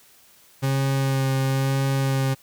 40% pulse tone with vibrato, 134.9 Hz, C#3, 47 cents flat, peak -19 dBFS, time 0.62-2.35 s, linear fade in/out 20 ms, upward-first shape sine, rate 1 Hz, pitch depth 14 cents each way, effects white hiss -54 dBFS RMS until 2.42 s

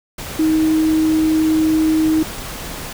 sine tone in noise, 315.1 Hz, D#4, 22 cents sharp, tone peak -12 dBFS, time 0.39-2.23 s, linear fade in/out 5 ms, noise pink, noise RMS -29 dBFS, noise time 0.18-2.93 s, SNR +14 dB, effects none

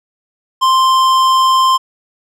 sine tone with tanh clipping, 1046.5 Hz, C6, in tune, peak -10 dBFS, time 0.61-1.78 s, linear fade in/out 20 ms, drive 15 dB, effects none

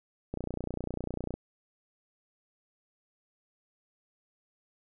click train, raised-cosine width 2 ms, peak -21 dBFS, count 31, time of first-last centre 0.34-1.34 s, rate 30 Hz, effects none

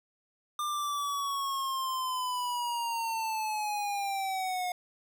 square linear sweep, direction down, 1200 to 718 Hz, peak -31 dBFS, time 0.59-4.72 s, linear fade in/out 2 ms, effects none

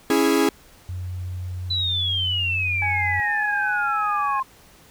45% pulse chord, C# minor, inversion none, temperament equal with one note detuned, 275.7 / 329.6 / 415.3 Hz, C#4 / E4 / G#4, -9 / 0 / 0 cents, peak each -21 / -21 / -21 dBFS, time 0.1-0.49 s, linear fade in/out 2 ms
sine tone with pitch glide, 90.6 to 91.49 Hz, F#2 to F#2, -36 to -19 cents, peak -27 dBFS, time 0.89-3.2 s, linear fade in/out 0 ms, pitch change +17 cents, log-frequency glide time 2.03-2.43 s
sine exponential sweep, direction down, 4017 to 1046.5 Hz, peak -21 dBFS, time 1.7-4.43 s, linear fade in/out 10 ms
harmonic tone, 830.6 Hz, G#5, in tune, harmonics 1 / 2 / 3, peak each -26 / -32 / -36 dBFS, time 2.82-4.4 s, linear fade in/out 2 ms
effects pink hiss -51 dBFS RMS until 4.9 s

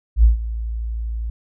sine tone with ADSR envelope, 56.3 Hz, A1, 40 cents sharp, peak -6 dBFS, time 0.16-1.3 s, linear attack 77 ms, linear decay 130 ms, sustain -16 dB, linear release 3 ms, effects none

